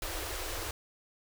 pink band-stop noise, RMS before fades -37 dBFS, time 0.02-0.71 s, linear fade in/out 2 ms, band 100 to 300 Hz, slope 96 dB/octave, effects none

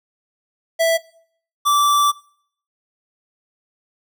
square tone pair in turn, 659.3 / 1164.3 Hz, E5 / D6, 0 / -15 cents, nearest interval minor seventh, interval 985 cents, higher second, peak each -14 dBFS, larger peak neither, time 0.79-0.98 / 1.65-2.12 s, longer second, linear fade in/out 20 ms, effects noise-tail reverb RT60 0.6 s tail -22 dB re dry

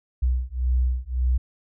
sine beating tone pair, 61.74 / 63.54 Hz, B1 / B1, 0 / +50 cents, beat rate 1.8 Hz, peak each -23 dBFS, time 0.22-1.38 s, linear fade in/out 10 ms, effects none

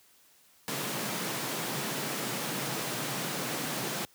pink high-pass noise, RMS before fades -34 dBFS, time 0.68-4.05 s, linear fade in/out 0 ms, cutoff 120 Hz, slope 96 dB/octave, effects white hiss -62 dBFS RMS until 4.14 s + high-pass 60 Hz 12 dB/octave

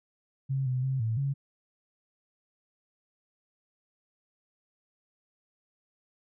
sine tone with pitch steps, 134.9 / 127.4 / 132.7 / 112.1 / 138.5 Hz, C#3 / C3 / C3 / A2 / C#3, -47 / -46 / +25 / +33 / -1 cents, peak -26 dBFS, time 0.49-1.34 s, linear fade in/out 20 ms, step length 170 ms, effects none

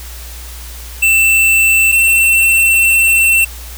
square tone pair in turn, 2671 / 2697 Hz, E7 / E7, +22 / +39 cents, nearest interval unison, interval 17 cents, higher second, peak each -8 dBFS, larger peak neither, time 1.02-1.92 / 1.92-3.45 s, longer second, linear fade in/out 10 ms, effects added 60 Hz sine -28 dBFS peak until 3.77 s + white hiss -33 dBFS RMS until 3.77 s

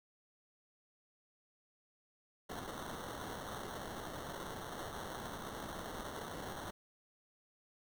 blue noise with sample-and-hold, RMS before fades -45 dBFS, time 2.49-6.71 s, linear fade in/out 10 ms, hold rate 2450 Hz, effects none

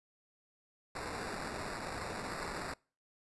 white noise with sample-and-hold, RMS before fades -41 dBFS, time 0.95-2.74 s, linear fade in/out 5 ms, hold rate 3150 Hz, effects noise-tail reverb RT60 0.4 s tail -26 dB re dry + resampled to 24000 Hz

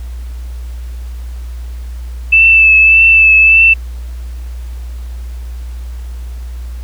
sine tone with vibrato, 2637 Hz, E7, in tune, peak -3 dBFS, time 2.32-3.74 s, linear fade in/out 10 ms, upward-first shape triangle, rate 1.7 Hz, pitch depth 29 cents each way, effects added 60 Hz sine -21 dBFS peak until 6.83 s + pink hiss -43 dBFS RMS until 6.83 s

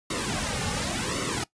pink noise with flanger, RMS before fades -29 dBFS, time 0.1-1.44 s, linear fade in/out 5 ms, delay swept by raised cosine 1.2 to 3.1 ms, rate 0.91 Hz, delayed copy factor -0.9, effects noise-tail reverb RT60 0.1 s tail -19 dB re dry + resampled to 22050 Hz

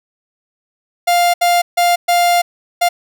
45% pulse tone bursts at uneven times, 700 Hz, F5, 4 cents sharp, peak -10 dBFS, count 5, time 1.07-1.34 / 1.41-1.62 / 1.77-1.96 / 2.08-2.42 / 2.81-2.89 s, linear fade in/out 10 ms, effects none

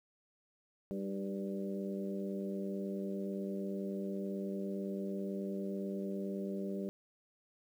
harmonic tone with a mistuned harmonic, 98 Hz, G2, in tune, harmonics 2 / 3 / 4 / 5 / 6, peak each -38 / -46 / -42 / -48 / -47 dBFS, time 0.91-6.89 s, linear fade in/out 0 ms, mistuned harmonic 3, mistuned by +50 cents, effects 11-bit

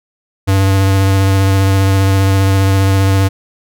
square tone with vibrato, 96.9 Hz, G2, 20 cents flat, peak -9 dBFS, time 0.47-3.29 s, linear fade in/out 20 ms, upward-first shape sine, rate 15 Hz, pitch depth 16 cents each way, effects none

